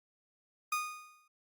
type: tone with exponential decay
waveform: 30% pulse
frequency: 1233 Hz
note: D#6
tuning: 16 cents flat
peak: -26 dBFS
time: 0.72-1.28 s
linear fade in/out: 5 ms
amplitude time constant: 120 ms
effects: Opus 32 kbps